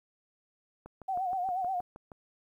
click train, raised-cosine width 1 ms, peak -32 dBFS, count 9, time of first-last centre 0.86-2.118 s, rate 6.36 Hz
sine tone with vibrato, 740 Hz, F#5, in tune, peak -29 dBFS, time 1.08-1.81 s, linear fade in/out 10 ms, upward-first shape sine, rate 8.3 Hz, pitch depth 81 cents each way
effects 11-bit

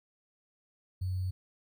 sine tone with sample-and-hold, 92.5 Hz, F#2, in tune, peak -30 dBFS, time 1.01-1.31 s, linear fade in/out 10 ms, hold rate 4410 Hz, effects none

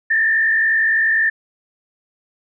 sine tone with frequency modulation, 1789 Hz, A6, 28 cents sharp, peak -13 dBFS, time 0.1-1.3 s, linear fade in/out 10 ms, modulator 51.6 Hz, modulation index 0.95, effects none

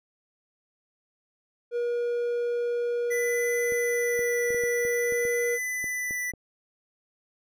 triangle tone, 478.4 Hz, A#4, 45 cents sharp, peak -23 dBFS, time 1.71-5.59 s, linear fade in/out 50 ms
square tone with vibrato, 1989 Hz, B6, 12 cents sharp, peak -29 dBFS, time 3.1-6.32 s, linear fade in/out 20 ms, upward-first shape sine, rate 0.51 Hz, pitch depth 14 cents each way
clicks, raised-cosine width 2 ms, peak -28 dBFS, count 11, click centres 3.722 / 4.192 / 4.505 / 4.546 / 4.637 / 4.851 / 5.123 / 5.252 / 5.842 / 6.109 / 6.337 s
effects none

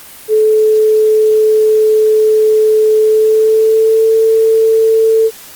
sine tone with pitch glide, 432.8 to 445.2 Hz, A4 to A4, -29 to +20 cents, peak -6 dBFS, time 0.28-5.31 s, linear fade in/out 50 ms, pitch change +49 cents, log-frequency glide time 3.02-4.08 s, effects white hiss -34 dBFS RMS until 5.55 s + Opus 32 kbps

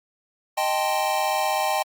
square chord, A half-diminished seventh, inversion second, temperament equal, 622.3 / 784 / 880 / 1046.5 Hz, Eb5 / G5 / A5 / C6, 0 / 0 / 0 / 0 cents, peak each -28 / -25 / -29 / -31 dBFS, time 0.57-1.83 s, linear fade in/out 10 ms, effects Opus 48 kbps

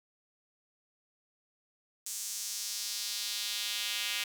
square tone with high-pass filter sweep, 110 Hz, A2, in tune, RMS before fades -36 dBFS, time 2.06-4.24 s, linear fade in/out 5 ms, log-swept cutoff 7100 to 2700 Hz, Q 1.8, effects none

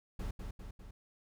brown noise with echo, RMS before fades -38 dBFS, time 0.19-0.31 s, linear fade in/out 5 ms, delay 200 ms, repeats 3, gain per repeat -4 dB, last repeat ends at 0.91 s, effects none

